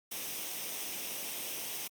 white noise with comb filter, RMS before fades -39 dBFS, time 0.11-1.88 s, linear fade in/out 10 ms, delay 0.34 ms, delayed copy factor +0.5, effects high-pass 200 Hz 12 dB/octave + Opus 48 kbps

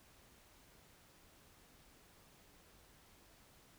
silence, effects pink hiss -65 dBFS RMS until 3.78 s

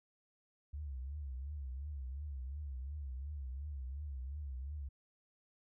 sine tone with vibrato, 69 Hz, C#2, 7 cents flat, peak -40 dBFS, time 0.73-4.89 s, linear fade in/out 10 ms, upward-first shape triangle, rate 2.8 Hz, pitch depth 180 cents each way, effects none

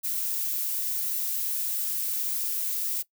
violet noise, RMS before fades -29 dBFS, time 0.03-3.03 s, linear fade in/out 20 ms, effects noise-tail reverb RT60 0.1 s tail -19 dB re dry

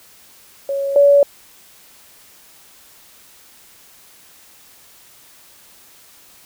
sine tone pair in turn, 554.4 / 568 Hz, C#5 / C#5, 0 / +42 cents, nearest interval unison, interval 42 cents, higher second, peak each -18 / -7 dBFS, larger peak second, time 0.69-0.96 / 0.96-1.23 s, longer neither, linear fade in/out 2 ms, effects white hiss -47 dBFS RMS until 6.45 s

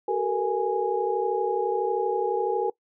sine tone cluster, 381.3 / 442.8 / 475 / 829 Hz, G4 / A4 / A#4 / G#5, -48 / +11 / +33 / -3 cents, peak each -28 dBFS, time 0.08-2.7 s, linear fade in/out 5 ms, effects noise-tail reverb RT60 0.1 s tail -21 dB re dry

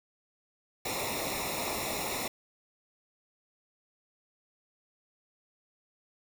pink noise with comb filter, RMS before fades -34 dBFS, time 0.85-2.28 s, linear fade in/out 5 ms, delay 0.64 ms, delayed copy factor -0.85, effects none

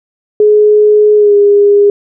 sine tone with pitch glide, 421.4 to 407.5 Hz, G#4 to G#4, +25 to -33 cents, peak -3 dBFS, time 0.4-1.9 s, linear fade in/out 2 ms, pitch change -58 cents, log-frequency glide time 1.16-1.35 s, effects none

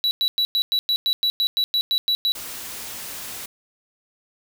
triangle tone bursts, 3927 Hz, B7, 11 cents flat, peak -16 dBFS, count 14, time 0.04-2.32 s, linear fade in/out 0 ms, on 70 ms, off 100 ms
white noise, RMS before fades -34 dBFS, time 2.35-3.46 s, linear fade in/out 5 ms
effects none

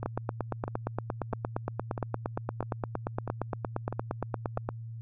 two click trains, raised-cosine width 1 ms, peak -16 / -20 dBFS, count 41 / 8, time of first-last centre 0.06-4.69 / 0.03-4.575 s, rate 8.64 / 1.54 Hz, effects added 114 Hz sine -38 dBFS peak until 5.01 s

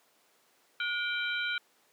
harmonic tone with a mistuned harmonic, 781 Hz, G5, 7 cents flat, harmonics 2 / 3 / 4 / 5, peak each -32 / -36 / -38 / -40 dBFS, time 0.8-1.58 s, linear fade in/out 2 ms, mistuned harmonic 2, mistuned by -140 cents, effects pink hiss -66 dBFS RMS until 1.92 s + high-pass 400 Hz 12 dB/octave

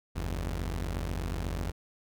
sawtooth tone pair together, 48.22 / 82.41 Hz, G1 / E2, -28 / 0 cents, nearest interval major sixth, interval 928 cents, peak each -29 / -32 dBFS, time 0.15-1.72 s, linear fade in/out 20 ms, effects none

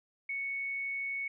sine tone, 2217 Hz, C#7, in tune, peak -33 dBFS, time 0.29-1.28 s, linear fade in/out 5 ms, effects none

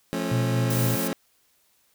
25% pulse chord, F augmented, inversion none, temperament just, 174.61 / 218.3 / 272.8 Hz, F3 / A3 / C#4, 0 / -13 / -28 cents, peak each -27 / -27 / -26 dBFS, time 0.13-1.13 s, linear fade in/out 0 ms
sine tone with tremolo, 121.6 Hz, B2, 26 cents flat, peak -21 dBFS, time 0.31-0.96 s, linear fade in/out 10 ms, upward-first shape sine, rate 4.3 Hz, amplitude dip 30%
blue noise, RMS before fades -31 dBFS, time 0.7-1.08 s, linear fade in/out 5 ms
effects white hiss -65 dBFS RMS until 1.94 s

